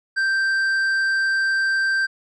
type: tone with tanh clipping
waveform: sine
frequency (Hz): 1568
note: G6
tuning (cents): 0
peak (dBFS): -19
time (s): 0.16-2.07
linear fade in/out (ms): 20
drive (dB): 7
effects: none